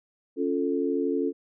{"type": "chord", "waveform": "sine", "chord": "Db augmented", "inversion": "none", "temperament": "equal", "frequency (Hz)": [277.2, 349.2, 440], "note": ["Db4", "F4", "A4"], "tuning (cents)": [0, 0, 0], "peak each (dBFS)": [-27, -29, -28], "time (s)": [0.36, 1.33], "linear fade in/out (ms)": 50, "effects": []}